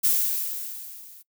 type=noise with level ramp; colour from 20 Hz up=violet; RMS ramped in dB=-19 to -48 dBFS; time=0.03-1.23 s; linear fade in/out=20 ms; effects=noise-tail reverb RT60 0.1 s tail -22 dB re dry